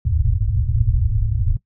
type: low-pass noise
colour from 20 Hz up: white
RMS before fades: -18 dBFS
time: 0.05-1.57 s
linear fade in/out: 5 ms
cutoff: 120 Hz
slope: 96 dB/octave
effects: noise-tail reverb RT60 0.1 s tail -18 dB re dry